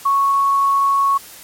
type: tone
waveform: sine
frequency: 1107 Hz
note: C#6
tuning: 3 cents flat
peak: -12 dBFS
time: 0.05-1.18 s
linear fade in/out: 10 ms
effects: white hiss -39 dBFS RMS until 1.43 s + MP3 64 kbps